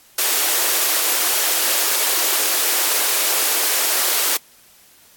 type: high-pass noise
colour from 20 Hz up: white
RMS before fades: -18 dBFS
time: 0.18-4.37 s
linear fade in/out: 5 ms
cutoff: 310 Hz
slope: 48 dB/octave
effects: white hiss -50 dBFS RMS until 5.16 s + AAC 64 kbps